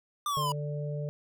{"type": "exponential sweep", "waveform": "square", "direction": "down", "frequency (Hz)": [1201, 969], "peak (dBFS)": -29, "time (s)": [0.26, 0.52], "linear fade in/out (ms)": 2}
{"type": "harmonic tone", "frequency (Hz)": 147.1, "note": "D3", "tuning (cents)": 3, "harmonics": [1, 3, 4], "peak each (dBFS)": [-32, -41, -40], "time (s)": [0.37, 1.09], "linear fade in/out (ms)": 0}
{"effects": []}